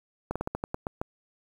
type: slowing click train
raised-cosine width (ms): 1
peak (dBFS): -16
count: 9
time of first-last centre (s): 0.31-1.015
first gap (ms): 46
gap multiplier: 1.18
effects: 8-bit